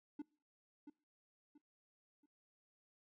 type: tone with echo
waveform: triangle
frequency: 293.9 Hz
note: D4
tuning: 1 cent sharp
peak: -40 dBFS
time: 0.19-0.22 s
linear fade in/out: 5 ms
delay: 680 ms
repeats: 3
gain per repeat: -9 dB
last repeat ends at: 2.26 s
effects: noise-tail reverb RT60 0.4 s tail -24 dB re dry